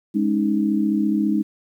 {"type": "chord", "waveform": "sine", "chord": "Ab suspended fourth", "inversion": "none", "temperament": "just", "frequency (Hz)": [207.7, 276.9, 311.5], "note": ["Ab3", "Db4", "Eb4"], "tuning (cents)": [0, -2, 2], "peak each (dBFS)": [-20, -25, -21], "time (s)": [0.14, 1.43], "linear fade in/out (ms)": 20, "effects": ["9-bit"]}